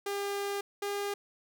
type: tone pair in turn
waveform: sawtooth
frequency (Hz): 401.7 / 404.5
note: G4 / G#4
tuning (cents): +42 / -46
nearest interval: unison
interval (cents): 12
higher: second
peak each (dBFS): -28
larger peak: neither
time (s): 0.06-0.61 / 0.82-1.14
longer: first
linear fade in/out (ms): 5
effects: none